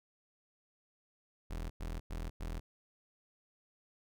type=tone bursts; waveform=35% pulse; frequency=41.2 Hz; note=E1; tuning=in tune; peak=-36 dBFS; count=4; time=1.5-2.6 s; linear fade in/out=10 ms; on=200 ms; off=100 ms; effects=none